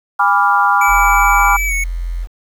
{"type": "chord", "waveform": "sine", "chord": "G# diminished seventh", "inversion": "none", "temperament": "equal with one note detuned", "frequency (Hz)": [814.5, 987.8, 1174.7, 1396.9], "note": ["G#5", "B5", "D6", "F6"], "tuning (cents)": [-34, 0, 0, 0], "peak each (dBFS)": -15, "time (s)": [0.19, 1.57], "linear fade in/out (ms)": 10}
{"type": "tone with pitch glide", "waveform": "square", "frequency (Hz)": [2300, 2214], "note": ["D7", "C#7"], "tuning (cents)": [-37, -3], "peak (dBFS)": -17, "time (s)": [0.81, 1.84], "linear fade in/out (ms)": 5, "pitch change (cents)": -66, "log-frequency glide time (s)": [1.66, 1.73]}
{"type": "tone", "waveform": "sine", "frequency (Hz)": 43.1, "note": "F1", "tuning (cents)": -22, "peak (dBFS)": -18, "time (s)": [0.87, 2.28], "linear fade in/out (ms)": 50}
{"effects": ["7-bit"]}